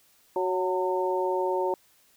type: harmonic tone with a mistuned harmonic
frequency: 185 Hz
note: F#3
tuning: in tune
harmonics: 2 / 3 / 4 / 5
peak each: -27 / -30 / -37 / -29 dBFS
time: 0.36-1.74 s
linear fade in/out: 2 ms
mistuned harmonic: 5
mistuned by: -34 cents
effects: white hiss -62 dBFS RMS until 2.16 s